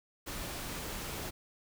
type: noise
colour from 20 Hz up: pink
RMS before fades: -40 dBFS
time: 0.26-1.31 s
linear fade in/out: 20 ms
effects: none